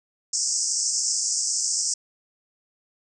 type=band-pass noise; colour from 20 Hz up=pink; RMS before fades=-25 dBFS; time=0.33-1.94 s; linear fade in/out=5 ms; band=5100 to 8300 Hz; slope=96 dB/octave; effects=none